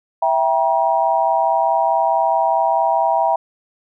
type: chord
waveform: sine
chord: E diminished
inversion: none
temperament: equal with one note detuned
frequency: 659.3 / 784 / 952.5 Hz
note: E5 / G5 / Bb5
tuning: 0 / 0 / +37 cents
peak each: -18 dBFS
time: 0.22-3.36 s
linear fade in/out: 5 ms
effects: none